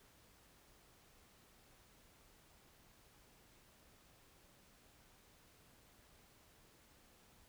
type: silence
effects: pink hiss -67 dBFS RMS until 7.48 s